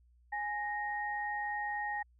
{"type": "tone pair together", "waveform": "sine", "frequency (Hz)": [831.5, 1864.7], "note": ["G#5", "A#6"], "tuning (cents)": [2, 0], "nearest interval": "octave + major second", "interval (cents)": 1398, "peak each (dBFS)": [-36, -37], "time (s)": [0.32, 2.03], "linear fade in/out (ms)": 10, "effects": ["added 60 Hz sine -62 dBFS peak until 2.19 s"]}